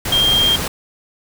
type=tone in noise; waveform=sine; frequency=3203 Hz; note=G7; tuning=37 cents sharp; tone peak=-12 dBFS; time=0.12-0.56 s; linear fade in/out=5 ms; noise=pink; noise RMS=-22 dBFS; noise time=0.05-0.68 s; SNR=+7 dB; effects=none